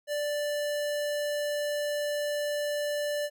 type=tone; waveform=square; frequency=587.3 Hz; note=D5; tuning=in tune; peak=-29 dBFS; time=0.07-3.3 s; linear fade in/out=50 ms; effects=none